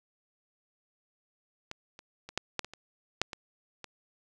clicks, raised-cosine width 0.2 ms, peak -21 / -30 / -26 / -12 / -12 / -24 / -28 / -8 / -21 / -24 dBFS, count 10, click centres 1.714 / 1.991 / 2.29 / 2.376 / 2.593 / 2.646 / 2.736 / 3.216 / 3.332 / 3.843 s, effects none

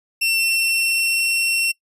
sawtooth tone with pitch glide, 2701 to 2718 Hz, E7 to F7, +42 to -48 cents, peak -14 dBFS, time 0.21-1.72 s, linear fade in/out 10 ms, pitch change +10 cents, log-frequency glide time 0.35-1.28 s, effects noise-tail reverb RT60 0.1 s tail -20 dB re dry + resampled to 32000 Hz

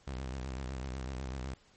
sawtooth tone with vibrato, 65.1 Hz, C2, 8 cents flat, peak -33 dBFS, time 0.07-1.54 s, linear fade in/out 5 ms, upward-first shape sine, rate 8 Hz, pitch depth 100 cents each way, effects pink hiss -64 dBFS RMS until 1.76 s + MP3 32 kbps

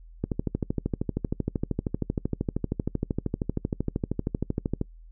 click train, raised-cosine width 3 ms, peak -13 dBFS, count 60, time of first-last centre 0.24-4.814 s, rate 12.9 Hz, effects noise-tail reverb RT60 0.1 s tail -24 dB re dry + added 41 Hz sine -45 dBFS peak until 5.11 s

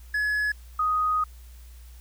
triangle / sine tone pair in turn, 1696 / 1248.1 Hz, G#6 / D#6, +36 / +5 cents, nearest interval perfect fourth, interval 531 cents, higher first, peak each -21 dBFS, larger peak neither, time 0.14-0.52 / 0.79-1.24 s, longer second, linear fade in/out 5 ms, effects added 60 Hz sine -43 dBFS peak until 2 s + white hiss -57 dBFS RMS until 2 s

